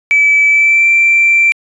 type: tone with pitch glide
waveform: triangle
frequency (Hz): 2302 to 2349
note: D7 to D7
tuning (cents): -35 to 0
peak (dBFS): -3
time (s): 0.11-1.52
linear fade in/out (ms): 0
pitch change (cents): +35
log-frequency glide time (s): 0.46-0.88
effects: tanh soft clip ceiling -3 dBFS + resampled to 22050 Hz